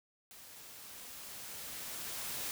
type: noise with level ramp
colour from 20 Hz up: white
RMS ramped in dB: -54 to -39 dBFS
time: 0.31-2.51 s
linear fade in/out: 0 ms
effects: none